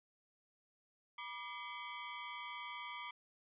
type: ring-modulated tone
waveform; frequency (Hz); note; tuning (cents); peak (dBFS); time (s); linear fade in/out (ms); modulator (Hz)
20% pulse; 1079; C#6; -47; -36; 1.18-3.11; 5; 110
effects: resampled to 8000 Hz